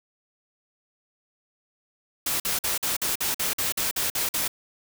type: noise bursts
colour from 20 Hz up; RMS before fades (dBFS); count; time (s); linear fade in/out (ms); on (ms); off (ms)
white; -26; 12; 2.26-4.479; 5; 140; 49
effects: none